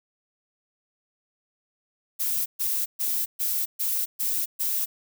violet noise bursts, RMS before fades -26 dBFS, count 7, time 2.19-4.86 s, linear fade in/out 20 ms, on 270 ms, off 130 ms, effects none

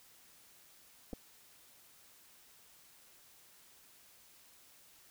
clicks, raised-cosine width 2 ms, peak -30 dBFS, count 2, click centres 1.131 / 1.135 s, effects white hiss -62 dBFS RMS until 5.1 s

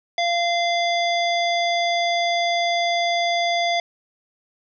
harmonic tone, 690 Hz, F5, 21 cents flat, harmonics 1 / 3 / 5 / 7 / 9, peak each -20 / -25 / -27 / -32 / -40 dBFS, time 0.18-3.8 s, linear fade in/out 2 ms, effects none

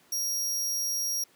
sawtooth tone, 5640 Hz, F8, 16 cents sharp, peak -25 dBFS, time 0.12-1.24 s, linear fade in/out 5 ms, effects pink hiss -61 dBFS RMS until 1.35 s + high-pass 200 Hz 12 dB/octave

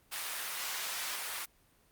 pink high-pass noise, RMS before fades -38 dBFS, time 0.11-1.46 s, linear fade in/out 20 ms, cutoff 1200 Hz, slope 12 dB/octave, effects pink hiss -67 dBFS RMS until 1.91 s + Opus 32 kbps

